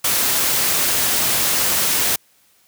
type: noise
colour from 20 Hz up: white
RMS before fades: -18 dBFS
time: 0.04-2.16 s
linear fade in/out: 5 ms
effects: white hiss -57 dBFS RMS until 2.67 s + high-pass 60 Hz 12 dB/octave